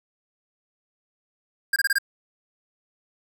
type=tone bursts; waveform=square; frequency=1611 Hz; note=G6; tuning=47 cents sharp; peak=-19 dBFS; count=5; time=1.73-1.985 s; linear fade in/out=5 ms; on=31 ms; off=25 ms; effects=none